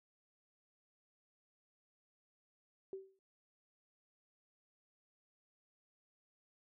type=tone with exponential decay; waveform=sine; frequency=384.9 Hz; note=G4; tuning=32 cents flat; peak=-39 dBFS; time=2.93-3.19 s; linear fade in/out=1 ms; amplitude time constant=55 ms; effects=none